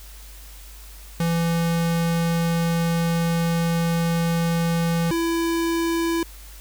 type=tone pair in turn; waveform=square; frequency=167.7 / 333.7 Hz; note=E3 / E4; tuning=+30 / +21 cents; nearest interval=octave; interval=1191 cents; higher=second; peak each=-20 / -21 dBFS; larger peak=first; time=1.2-5.11 / 5.11-6.23 s; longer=first; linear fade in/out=2 ms; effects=added 50 Hz sine -40 dBFS peak until 6.6 s + white hiss -46 dBFS RMS until 6.6 s